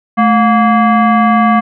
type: tone with frequency modulation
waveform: sine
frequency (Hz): 217.8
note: A3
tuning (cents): -17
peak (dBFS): -6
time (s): 0.17-1.61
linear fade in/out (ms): 20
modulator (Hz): 932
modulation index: 1.2
effects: none